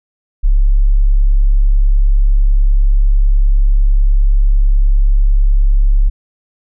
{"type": "tone", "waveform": "sine", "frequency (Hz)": 34.65, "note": "C#1", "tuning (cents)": 0, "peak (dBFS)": -6, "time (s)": [0.43, 6.1], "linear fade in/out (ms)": 20, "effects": []}